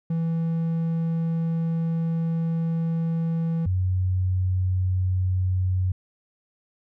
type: tone pair in turn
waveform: triangle / sine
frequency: 164.81 / 92.5 Hz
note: E3 / F#2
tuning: 0 / 0 cents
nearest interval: minor seventh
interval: 1000 cents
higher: first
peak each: -20 dBFS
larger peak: neither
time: 0.1-3.66 / 3.66-5.92 s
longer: first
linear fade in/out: 5 ms
effects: none